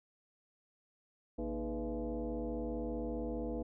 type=tone with frequency modulation; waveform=sine; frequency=128.6 Hz; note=C3; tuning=30 cents flat; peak=-35 dBFS; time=1.38-3.63 s; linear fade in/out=10 ms; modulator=182 Hz; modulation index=2.6; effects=none